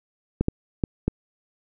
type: clicks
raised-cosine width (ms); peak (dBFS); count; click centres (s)
3; -8; 4; 0.41 / 0.484 / 0.838 / 1.08
effects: none